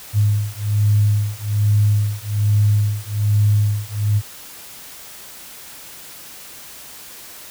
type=beating tone pair; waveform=sine; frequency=103.7 / 104.9 Hz; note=G#2 / G#2; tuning=-2 / +18 cents; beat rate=1.2 Hz; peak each=-17 dBFS; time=0.13-4.22 s; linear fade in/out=50 ms; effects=white hiss -38 dBFS RMS until 7.5 s